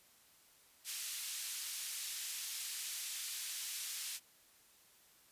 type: band-pass noise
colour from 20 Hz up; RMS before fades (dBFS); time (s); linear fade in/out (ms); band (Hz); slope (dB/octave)
white; -43; 0.84-4.2; 50; 2500 to 11000; 12
effects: white hiss -66 dBFS RMS until 5.31 s + resampled to 32000 Hz